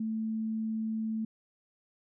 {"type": "tone", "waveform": "sine", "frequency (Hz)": 220.7, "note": "A3", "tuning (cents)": 5, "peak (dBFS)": -30, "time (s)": [0, 1.25], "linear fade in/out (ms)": 5, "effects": []}